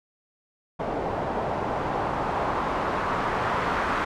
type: noise with low-pass filter sweep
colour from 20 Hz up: white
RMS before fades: -27 dBFS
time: 0.79-4.05 s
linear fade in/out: 10 ms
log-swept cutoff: 690 to 1300 Hz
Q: 1.6
effects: none